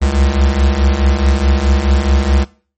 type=beating tone pair; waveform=square; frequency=65.41 / 70.11 Hz; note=C2 / C#2; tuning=0 / +20 cents; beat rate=4.7 Hz; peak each=-16 / -12 dBFS; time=0.01-2.45 s; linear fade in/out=20 ms; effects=noise-tail reverb RT60 0.4 s tail -20 dB re dry + MP3 32 kbps